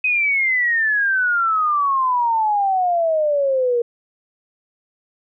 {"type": "exponential sweep", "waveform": "sine", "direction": "down", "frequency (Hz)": [2534, 468.3], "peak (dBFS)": -15, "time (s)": [0.04, 3.82], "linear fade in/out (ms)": 5, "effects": []}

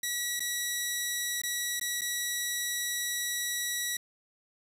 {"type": "tone with dropouts", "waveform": "10% pulse", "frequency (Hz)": 1935, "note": "B6", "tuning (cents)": -36, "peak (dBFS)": -21, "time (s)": [0.03, 3.97], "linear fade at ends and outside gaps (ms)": 5, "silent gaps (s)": [[0.396, 0.403], [1.418, 1.434], [1.798, 1.811], [2.011, 2.016]], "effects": ["8-bit"]}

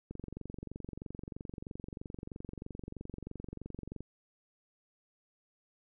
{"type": "click train", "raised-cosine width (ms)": 3, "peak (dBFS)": -29, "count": 91, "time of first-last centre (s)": [0.11, 4.006], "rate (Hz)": 23.1, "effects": []}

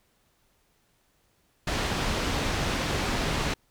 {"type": "low-pass noise", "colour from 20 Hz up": "pink", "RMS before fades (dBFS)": -28, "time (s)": [1.67, 3.54], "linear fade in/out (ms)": 5, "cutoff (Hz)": 5200, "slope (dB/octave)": 12, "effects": ["pink hiss -68 dBFS RMS until 3.7 s"]}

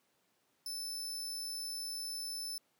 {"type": "tone", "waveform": "sawtooth", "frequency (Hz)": 5274, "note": "E8", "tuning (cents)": 0, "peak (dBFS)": -36, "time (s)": [0.66, 2.58], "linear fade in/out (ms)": 2, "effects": ["pink hiss -75 dBFS RMS until 2.79 s", "high-pass 200 Hz 12 dB/octave"]}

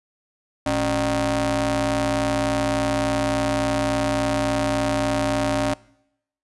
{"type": "ring-modulated tone", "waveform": "sawtooth", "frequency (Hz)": 163.3, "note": "E3", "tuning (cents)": -16, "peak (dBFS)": -13, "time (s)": [0.66, 5.74], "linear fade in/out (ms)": 5, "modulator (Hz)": 440, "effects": ["noise-tail reverb RT60 0.8 s tail -23 dB re dry", "resampled to 24000 Hz"]}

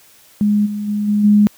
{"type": "tone with level steps", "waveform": "sine", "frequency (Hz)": 207.7, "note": "G#3", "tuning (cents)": 0, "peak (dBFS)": [-11, -20, -16, -12, -7], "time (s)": [0.41, 1.47], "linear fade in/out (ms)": 0, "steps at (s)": [0.65, 0.87, 1.07, 1.23], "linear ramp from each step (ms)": 20, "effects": ["white hiss -48 dBFS RMS until 1.57 s", "high-pass 60 Hz 12 dB/octave"]}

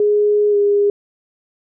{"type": "tone with pitch glide", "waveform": "sine", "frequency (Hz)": [416.2, 407.6], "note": ["G#4", "G#4"], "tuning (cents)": [4, -32], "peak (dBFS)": -11, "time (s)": [0, 0.9], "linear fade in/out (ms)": 2, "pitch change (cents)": -36, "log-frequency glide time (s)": [0.5, 0.56], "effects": []}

